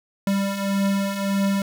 square beating tone pair, 196 / 197.7 Hz, G3 / G3, 0 / +15 cents, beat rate 1.7 Hz, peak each -28 / -22 dBFS, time 0.27-1.62 s, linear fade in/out 2 ms, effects none

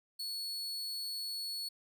40% pulse tone, 4401 Hz, C#8, 13 cents flat, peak -36 dBFS, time 0.19-1.69 s, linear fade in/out 10 ms, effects none

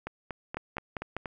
two click trains, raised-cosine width 0.5 ms, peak -18 / -20 dBFS, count 4 / 6, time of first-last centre 0.57-1.166 / 0.07-1.258 s, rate 5.03 / 4.21 Hz, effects none

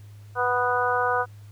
harmonic tone, 246.9 Hz, B3, in tune, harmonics 2 / 3 / 4 / 5 / 6, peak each -27 / -27 / -27 / -27 / -27 dBFS, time 0.35-1.26 s, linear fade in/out 50 ms, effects added 103 Hz sine -42 dBFS peak until 1.51 s + pink hiss -59 dBFS RMS until 1.51 s

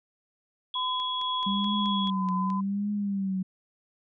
sine tone, 3348 Hz, G#7, 13 cents sharp, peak -30 dBFS, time 0.74-2.1 s, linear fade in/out 2 ms
sine tone with tremolo, 1013 Hz, B5, 44 cents sharp, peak -28 dBFS, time 0.75-2.61 s, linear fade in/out 10 ms, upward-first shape sine, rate 2 Hz, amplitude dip 30%
click train, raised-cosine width 0.2 ms, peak -29 dBFS, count 8, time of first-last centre 1-2.502 s, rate 4.66 Hz
sine tone with vibrato, 195.1 Hz, G3, 8 cents flat, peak -26 dBFS, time 1.46-3.43 s, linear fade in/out 10 ms, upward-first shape triangle, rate 0.86 Hz, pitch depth 110 cents each way
effects none

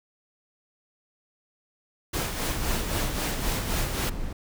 pink noise with tremolo, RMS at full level -28 dBFS, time 2.13-4.1 s, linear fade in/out 10 ms, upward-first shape sine, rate 3.8 Hz, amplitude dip 50%
brown noise, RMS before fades -31 dBFS, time 2.49-4.33 s, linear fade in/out 5 ms
effects none

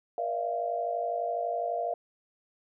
sine tone cluster, 476.8 / 591 / 639 / 691 Hz, A#4 / D5 / D#5 / F5, +39 / +11 / +46 / -19 cents, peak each -36 / -37 / -37 / -30 dBFS, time 0.18-1.94 s, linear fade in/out 2 ms, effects none

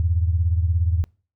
sine beating tone pair, 82.41 / 99.41 Hz, E2 / G2, 0 / +25 cents, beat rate 17 Hz, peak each -18 / -24 dBFS, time 0-1.04 s, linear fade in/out 0 ms, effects noise-tail reverb RT60 0.4 s tail -26 dB re dry

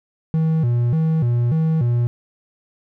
triangle tone with vibrato, 138.59 Hz, C#3, in tune, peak -13 dBFS, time 0.34-2.07 s, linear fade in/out 0 ms, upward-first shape square, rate 1.7 Hz, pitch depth 250 cents each way, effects none

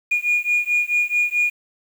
sine beating tone pair, 2435 / 2439.6 Hz, D#7 / D#7, -38 / -35 cents, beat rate 4.6 Hz, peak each -19 dBFS, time 0.11-1.5 s, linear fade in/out 10 ms, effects tanh soft clip ceiling -12 dBFS + 7-bit

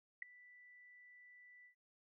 sine tone with ADSR envelope, 1975.5 Hz, B6, in tune, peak -36 dBFS, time 0.22-1.75 s, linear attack 4 ms, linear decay 5 ms, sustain -23 dB, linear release 98 ms, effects none

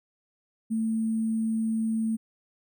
sine tone with sample-and-hold, 223 Hz, A3, 23 cents sharp, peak -24 dBFS, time 0.7-2.17 s, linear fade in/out 20 ms, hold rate 8820 Hz, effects none

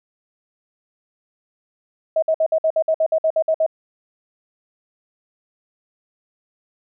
sine tone bursts, 638 Hz, D#5, 43 cents sharp, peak -14 dBFS, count 13, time 2.16-3.664 s, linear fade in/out 5 ms, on 64 ms, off 56 ms, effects none

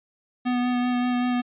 square tone with vibrato, 246.9 Hz, B3, in tune, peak -22 dBFS, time 0.45-1.42 s, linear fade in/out 20 ms, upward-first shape sine, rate 5.2 Hz, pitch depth 13 cents each way, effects resampled to 8000 Hz

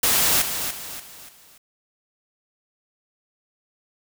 white noise with echo, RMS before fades -19 dBFS, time 0.03-0.42 s, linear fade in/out 5 ms, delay 290 ms, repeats 4, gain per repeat -8 dB, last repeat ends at 1.58 s, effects none

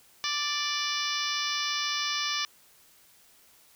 harmonic tone, 587.3 Hz, D5, in tune, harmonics 2 / 3 / 4 / 5 / 6 / 7 / 8 / 9 / 10, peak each -35 / -37 / -36 / -36 / -35 / -39 / -38 / -35 / -39 dBFS, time 0.24-2.45 s, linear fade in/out 0 ms, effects white hiss -59 dBFS RMS until 3.75 s

